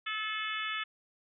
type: harmonic tone with a mistuned harmonic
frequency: 433.2 Hz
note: A4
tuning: 27 cents flat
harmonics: 3 / 4 / 5 / 6 / 7 / 8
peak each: -38 / -39 / -40 / -41 / -41 / -42 dBFS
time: 0.06-0.84 s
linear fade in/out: 10 ms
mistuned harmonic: 7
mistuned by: -23 cents
effects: none